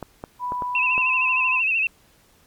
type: clicks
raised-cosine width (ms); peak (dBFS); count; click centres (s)
1; -17; 5; 0.027 / 0.239 / 0.521 / 0.622 / 0.979
type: tone with pitch glide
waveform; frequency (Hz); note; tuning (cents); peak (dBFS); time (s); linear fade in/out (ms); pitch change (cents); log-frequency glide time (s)
sine; 987.8 to 1016.7; B5 to B5; 0 to +50; -24; 0.39-1.62; 50; +50; 0.72-1.08
type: tone with vibrato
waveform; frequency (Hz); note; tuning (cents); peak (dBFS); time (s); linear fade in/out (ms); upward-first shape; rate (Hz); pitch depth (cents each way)
sine; 2637; E7; 0; -18; 0.75-1.87; 2; sine; 13; 71
effects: pink hiss -57 dBFS RMS until 2.46 s + MP3 96 kbps